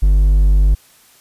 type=tone with hard clipping; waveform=triangle; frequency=49 Hz; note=G1; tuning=in tune; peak=-9 dBFS; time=0.02-0.75 s; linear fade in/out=10 ms; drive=6 dB; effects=white hiss -49 dBFS RMS until 1.2 s + resampled to 32000 Hz